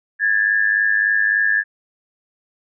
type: tone pair together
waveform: sine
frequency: 1656.5 / 1760 Hz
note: G#6 / A6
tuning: -5 / 0 cents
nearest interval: minor second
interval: 105 cents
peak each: -17 dBFS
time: 0.19-1.64 s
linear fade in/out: 50 ms
effects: none